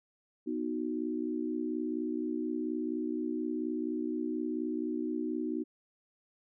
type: chord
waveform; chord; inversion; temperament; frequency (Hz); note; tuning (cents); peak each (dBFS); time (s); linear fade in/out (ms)
sine; B major; none; equal; 246.9 / 311.1 / 370; B3 / D#4 / F#4; 0 / 0 / 0; -36 / -34 / -38; 0.46-5.64; 20
effects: none